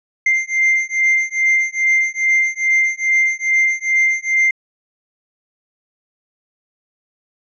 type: beating tone pair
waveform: triangle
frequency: 2093 / 2095.4 Hz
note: C7 / C7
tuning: 0 / +2 cents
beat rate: 2.4 Hz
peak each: -15 dBFS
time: 0.26-4.51 s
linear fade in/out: 5 ms
effects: resampled to 16000 Hz